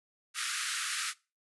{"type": "band-pass noise", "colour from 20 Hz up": "pink", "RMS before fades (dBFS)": -35, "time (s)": [0.34, 1.14], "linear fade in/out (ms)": 50, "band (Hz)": [1200, 11000], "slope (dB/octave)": 96, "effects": ["noise-tail reverb RT60 0.3 s tail -22 dB re dry"]}